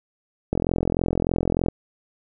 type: click train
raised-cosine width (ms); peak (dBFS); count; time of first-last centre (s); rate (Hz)
2; -8; 51; 0.53-1.685; 43.3
effects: none